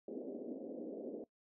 pink band-pass noise, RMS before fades -45 dBFS, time 0.08-1.24 s, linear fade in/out 2 ms, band 230 to 570 Hz, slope 48 dB/octave, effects noise-tail reverb RT60 0.1 s tail -19 dB re dry

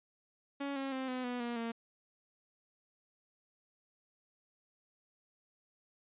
sawtooth tone with pitch steps, 280 / 271.1 / 262.5 / 254.1 / 246 / 238.2 / 230.6 Hz, C#4 / C#4 / C4 / B3 / B3 / A#3 / A#3, +18 / -38 / +6 / +49 / -7 / +38 / -19 cents, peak -32 dBFS, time 0.6-1.72 s, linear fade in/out 10 ms, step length 160 ms, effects resampled to 8000 Hz

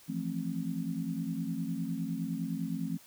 sine chord, F major seventh, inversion third, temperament equal with one note detuned, 164.81 / 174.61 / 220 / 265.7 Hz, E3 / F3 / A3 / C4, 0 / 0 / 0 / +27 cents, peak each -38 / -37 / -38 / -37 dBFS, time 0.08-2.98 s, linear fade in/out 20 ms, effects white hiss -57 dBFS RMS until 3.06 s

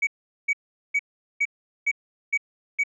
sine tone bursts, 2264 Hz, C#7, 36 cents sharp, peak -17 dBFS, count 7, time 0.02-2.837 s, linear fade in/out 10 ms, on 51 ms, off 410 ms, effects tanh soft clip ceiling -17 dBFS

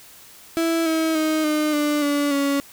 35% pulse tone with pitch steps, 330 / 321.2 / 312.6 / 304.2 / 296 / 288.1 / 280.4 Hz, E4 / E4 / D#4 / D#4 / D4 / D4 / C#4, +2 / -45 / +8 / -39 / +14 / -33 / +20 cents, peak -17 dBFS, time 0.57-2.6 s, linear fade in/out 0 ms, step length 290 ms, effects white hiss -46 dBFS RMS until 2.72 s

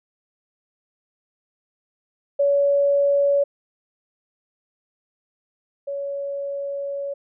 sine tone pair in turn, 565 / 561.1 Hz, C#5 / C#5, +33 / +21 cents, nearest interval unison, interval 12 cents, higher first, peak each -15 / -25 dBFS, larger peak first, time 2.39-3.44 / 5.87-7.14 s, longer second, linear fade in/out 10 ms, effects none

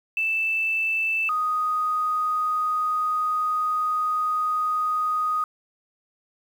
sine tone pair in turn, 2645 / 1245.2 Hz, E7 / D#6, +5 / +1 cents, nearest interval octave + minor second, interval 1304 cents, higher first, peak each -21 dBFS, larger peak neither, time 0.17-1.29 / 1.29-5.44 s, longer second, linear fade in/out 2 ms, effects 8-bit

